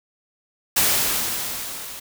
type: noise with level ramp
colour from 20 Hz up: white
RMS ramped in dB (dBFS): -17 to -36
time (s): 0.76-2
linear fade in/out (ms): 10
effects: none